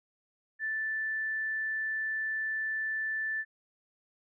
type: tone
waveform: sine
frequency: 1760 Hz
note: A6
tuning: in tune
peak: -30 dBFS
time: 0.59-3.45 s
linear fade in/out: 50 ms
effects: none